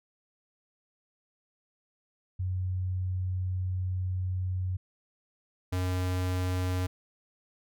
sine / square tone pair in turn, 92.2 / 91.4 Hz, F#2 / F#2, -6 / -21 cents, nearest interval unison, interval 15 cents, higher first, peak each -28 / -28 dBFS, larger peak neither, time 2.39-4.77 / 5.72-6.87 s, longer first, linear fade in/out 10 ms, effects none

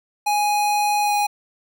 square tone with pitch glide, 830.6 to 825.3 Hz, G#5 to G#5, 0 to -11 cents, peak -18 dBFS, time 0.26-1.27 s, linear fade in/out 10 ms, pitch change -11 cents, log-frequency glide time 1.02-1.13 s, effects none

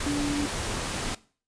sine tone in noise, 289.5 Hz, D4, 25 cents flat, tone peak -25 dBFS, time 0.06-0.46 s, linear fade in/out 5 ms, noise pink, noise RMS -31 dBFS, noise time 0-1.15 s, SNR +3 dB, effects noise-tail reverb RT60 0.4 s tail -19 dB re dry + resampled to 22050 Hz

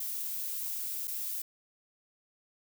violet noise with dropouts, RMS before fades -36 dBFS, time 0-1.42 s, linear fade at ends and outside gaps 5 ms, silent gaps 1.074-1.078 s, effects none

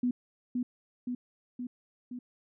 sine tone with echo, 246.9 Hz, B3, in tune, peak -25 dBFS, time 0.03-0.11 s, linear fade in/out 5 ms, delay 520 ms, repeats 4, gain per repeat -3 dB, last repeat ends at 2.19 s, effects none

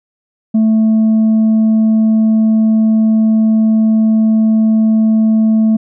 sine tone with tanh clipping, 220 Hz, A3, in tune, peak -8 dBFS, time 0.54-5.77 s, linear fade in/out 10 ms, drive 2 dB, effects none

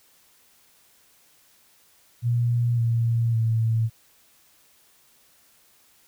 sine tone with pitch steps, 119.4 / 116.14 / 112.96 Hz, A#2 / A#2 / A2, +42 / -6 / +46 cents, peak -19 dBFS, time 2.22-3.9 s, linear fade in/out 50 ms, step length 560 ms, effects white hiss -59 dBFS RMS until 6.07 s

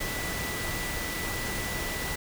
sine tone in noise, 1975.5 Hz, B6, in tune, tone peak -36 dBFS, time 0-2.16 s, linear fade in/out 10 ms, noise pink, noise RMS -33 dBFS, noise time 0-2.16 s, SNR -6 dB, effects none

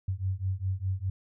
sine beating tone pair, 92.5 / 97.4 Hz, F#2 / G2, 0 / -11 cents, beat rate 4.9 Hz, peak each -31 dBFS, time 0.08-1.1 s, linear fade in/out 5 ms, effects none

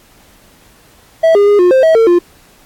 triangle tone with pitch steps, 652 / 406.5 / 410.8 / 357.4 / 524 / 644 / 452.2 / 349.7 Hz, E5 / G#4 / G#4 / F4 / C5 / E5 / A4 / F4, -19 / -37 / -19 / +40 / +2 / -41 / +47 / +2 cents, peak -3 dBFS, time 1.23-2.19 s, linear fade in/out 10 ms, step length 120 ms, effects pink hiss -46 dBFS RMS until 2.65 s + AAC 64 kbps

